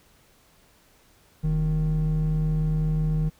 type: tone pair together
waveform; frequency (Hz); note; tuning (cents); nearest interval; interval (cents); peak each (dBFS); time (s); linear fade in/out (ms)
triangle; 42.68 / 155.56; F1 / D#3; -39 / 0; octave + minor seventh; 2239; -23 / -19; 1.43-3.3; 20
effects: tanh soft clip ceiling -16 dBFS + pink hiss -59 dBFS RMS until 3.39 s